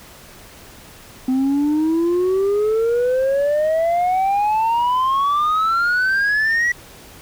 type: exponential sweep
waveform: sine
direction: up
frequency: 255 to 1951 Hz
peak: -12 dBFS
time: 1.28-6.72 s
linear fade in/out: 5 ms
effects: tanh soft clip ceiling -14 dBFS + pink hiss -42 dBFS RMS until 7.21 s